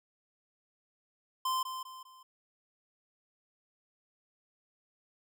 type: tone with echo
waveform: square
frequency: 1037 Hz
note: C6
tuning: 16 cents flat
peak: -30 dBFS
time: 1.45-1.63 s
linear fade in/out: 5 ms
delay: 200 ms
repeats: 3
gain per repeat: -8 dB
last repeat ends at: 2.23 s
effects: none